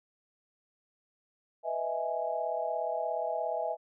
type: chord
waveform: sine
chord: E major seventh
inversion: second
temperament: equal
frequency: 493.9 / 622.3 / 659.3 / 830.6 Hz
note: B4 / D#5 / E5 / G#5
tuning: 0 / 0 / 0 / 0 cents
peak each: -39 / -36 / -33 / -36 dBFS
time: 1.63-3.77 s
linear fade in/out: 50 ms
effects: none